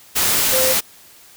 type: tone in noise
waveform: sine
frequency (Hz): 519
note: C5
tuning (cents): -14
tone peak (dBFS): -18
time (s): 0.52-0.74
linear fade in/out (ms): 20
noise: white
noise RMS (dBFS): -17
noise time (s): 0.15-0.81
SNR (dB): -4
effects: white hiss -46 dBFS RMS until 1.36 s